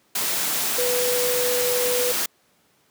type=tone in noise; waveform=sine; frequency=493.9 Hz; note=B4; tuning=in tune; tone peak=-22 dBFS; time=0.78-2.12 s; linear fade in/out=5 ms; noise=white; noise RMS=-24 dBFS; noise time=0.15-2.26 s; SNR=-1 dB; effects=pink hiss -62 dBFS RMS until 2.9 s + high-pass 150 Hz 12 dB/octave